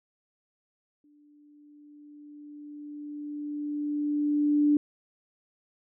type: tone with exponential growth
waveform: sine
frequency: 294.4 Hz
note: D4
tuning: 4 cents sharp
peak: -18 dBFS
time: 1.04-4.77 s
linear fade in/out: 2 ms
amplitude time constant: 810 ms
effects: none